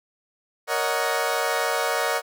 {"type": "chord", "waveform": "20% pulse", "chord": "D# minor seventh", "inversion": "second", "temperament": "equal with one note detuned", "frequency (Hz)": [466.2, 559.2, 622.3, 740], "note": ["A#4", "C#5", "D#5", "F#5"], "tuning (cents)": [0, 15, 0, 0], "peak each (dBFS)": -23, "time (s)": [0.67, 2.22], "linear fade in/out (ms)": 50, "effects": []}